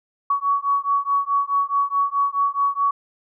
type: beating tone pair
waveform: sine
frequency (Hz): 1122 / 1126.7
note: C#6 / C#6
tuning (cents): +21 / +28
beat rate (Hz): 4.7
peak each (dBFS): -21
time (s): 0.3-2.91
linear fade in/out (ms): 5
effects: none